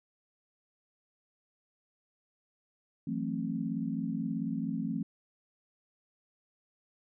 sine chord, F# half-diminished seventh, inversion third, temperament just, 166.5 / 185 / 222 / 266.4 Hz, E3 / F#3 / A3 / C4, +18 / 0 / +16 / +31 cents, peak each -37 / -39 / -35 / -36 dBFS, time 3.07-5.03 s, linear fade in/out 5 ms, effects none

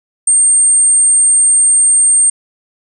sine tone, 8670 Hz, C#9, 39 cents flat, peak -6 dBFS, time 0.27-2.3 s, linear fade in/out 5 ms, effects none

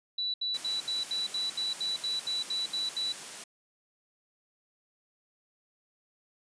sine tone bursts, 3951 Hz, B7, in tune, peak -29 dBFS, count 13, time 0.18-3.124 s, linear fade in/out 5 ms, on 160 ms, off 72 ms
white high-pass noise, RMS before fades -42 dBFS, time 0.54-3.44 s, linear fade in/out 5 ms, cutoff 140 Hz, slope 24 dB/octave
effects resampled to 22050 Hz

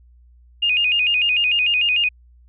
sine tone with vibrato, 2652 Hz, E7, 10 cents sharp, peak -15 dBFS, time 0.62-2.09 s, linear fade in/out 10 ms, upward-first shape square, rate 6.7 Hz, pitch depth 110 cents each way, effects added 60 Hz sine -47 dBFS peak until 2.48 s

